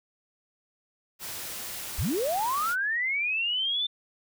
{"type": "noise", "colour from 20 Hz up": "white", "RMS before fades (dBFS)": -37, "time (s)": [1.19, 2.76], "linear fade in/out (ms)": 50}
{"type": "linear sweep", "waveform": "sine", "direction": "up", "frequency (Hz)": [40.3, 3577], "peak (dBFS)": -25, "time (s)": [1.98, 3.87], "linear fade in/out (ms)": 10}
{"effects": []}